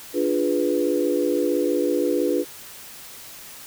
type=chord; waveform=sine; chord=D diminished seventh; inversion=none; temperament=equal; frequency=293.7 / 349.2 / 415.3 / 493.9 Hz; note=D4 / F4 / Ab4 / Cb5; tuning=0 / 0 / 0 / 0 cents; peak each=-24 / -24 / -26 / -24 dBFS; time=0.13-2.45 s; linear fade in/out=50 ms; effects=white hiss -41 dBFS RMS until 3.66 s